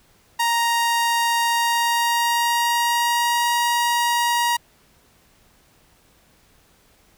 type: tone with pitch glide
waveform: sawtooth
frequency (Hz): 935 to 949.7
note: A#5 to A#5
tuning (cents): +5 to +32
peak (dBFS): -14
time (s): 0.39-4.57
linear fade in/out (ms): 10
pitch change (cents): +27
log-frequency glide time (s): 1.43-3.5
effects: pink hiss -57 dBFS RMS until 7.17 s